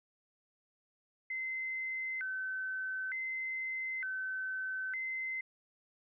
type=tone with vibrato; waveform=sine; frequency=1775 Hz; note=A6; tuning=15 cents sharp; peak=-35 dBFS; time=1.3-5.41 s; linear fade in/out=5 ms; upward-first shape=square; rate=0.55 Hz; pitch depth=260 cents each way; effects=none